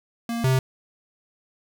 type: tone pair in turn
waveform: square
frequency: 233.1 / 130.82 Hz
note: A#3 / C3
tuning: 0 / 0 cents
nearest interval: minor seventh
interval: 1000 cents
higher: first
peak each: -26 / -18 dBFS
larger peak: second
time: 0.29-0.44 / 0.44-0.59 s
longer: neither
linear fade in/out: 2 ms
effects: none